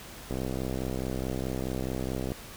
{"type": "click train", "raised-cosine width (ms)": 2, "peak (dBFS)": -19, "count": 131, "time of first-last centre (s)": [0.31, 2.319], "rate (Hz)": 64.7, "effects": ["pink hiss -45 dBFS RMS until 2.56 s"]}